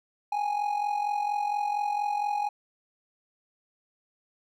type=tone with amplitude modulation; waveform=triangle; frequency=827 Hz; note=G#5; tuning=8 cents flat; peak=-21 dBFS; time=0.32-2.49 s; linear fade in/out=5 ms; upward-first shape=sine; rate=44.3 Hz; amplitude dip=65%; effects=none